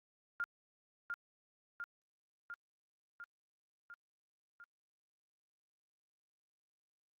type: tone with echo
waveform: sine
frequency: 1406 Hz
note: F6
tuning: 11 cents sharp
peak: -34 dBFS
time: 0.4-0.44 s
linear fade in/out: 0 ms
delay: 700 ms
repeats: 6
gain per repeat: -3 dB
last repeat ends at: 4.64 s
effects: Opus 48 kbps